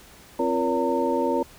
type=tone cluster; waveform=sine; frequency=262.9 / 344.8 / 474.8 / 566 / 913 Hz; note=C4 / F4 / A#4 / C#5 / A#5; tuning=+8 / -22 / +32 / +36 / -36 cents; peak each=-27 dBFS; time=0.39-1.43 s; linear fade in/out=5 ms; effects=pink hiss -49 dBFS RMS until 1.58 s